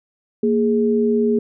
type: tone pair together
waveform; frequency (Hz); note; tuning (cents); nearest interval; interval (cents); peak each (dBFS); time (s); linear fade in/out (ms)
sine; 232 / 416.3; A#3 / G#4; -8 / +4; minor seventh; 1012; -17; 0.43-1.39; 5
effects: none